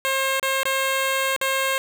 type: tone with dropouts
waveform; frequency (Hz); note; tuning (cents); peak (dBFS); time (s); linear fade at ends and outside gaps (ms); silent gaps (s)
10% pulse; 535; C5; +38; -12; 0.05-1.78; 0; 0.397-0.428 / 0.632-0.654 / 1.364-1.413
effects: none